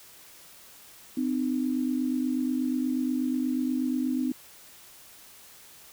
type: tone pair together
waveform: sine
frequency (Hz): 255.5 / 303.8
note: C4 / D#4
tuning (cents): -41 / -41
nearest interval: minor third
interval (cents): 300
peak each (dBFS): -26 / -30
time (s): 1.17-4.32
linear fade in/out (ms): 5
effects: white hiss -51 dBFS RMS until 5.92 s